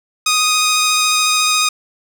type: tone with vibrato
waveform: 10% pulse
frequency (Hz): 1244.5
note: D#6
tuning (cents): 0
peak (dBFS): -4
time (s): 0.26-1.69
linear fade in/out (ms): 5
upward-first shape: square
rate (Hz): 14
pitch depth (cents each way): 10
effects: none